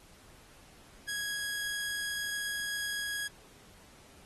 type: tone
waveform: sawtooth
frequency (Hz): 1658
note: G#6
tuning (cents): -3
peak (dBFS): -30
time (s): 1.08-3.28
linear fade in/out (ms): 10
effects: pink hiss -58 dBFS RMS until 4.25 s + AAC 32 kbps